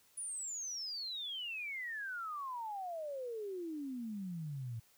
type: exponential sweep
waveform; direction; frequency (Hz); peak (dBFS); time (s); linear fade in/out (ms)
sine; down; 9956 to 110.2; -39; 0.17-4.8; 10
effects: white hiss -68 dBFS RMS until 4.97 s